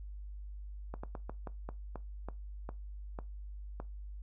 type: slowing click train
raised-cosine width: 1 ms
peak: -27 dBFS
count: 11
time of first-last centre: 0.94-3.801 s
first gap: 95 ms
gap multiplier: 1.23
effects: noise-tail reverb RT60 0.2 s tail -18 dB re dry + added 50 Hz sine -42 dBFS peak until 4.22 s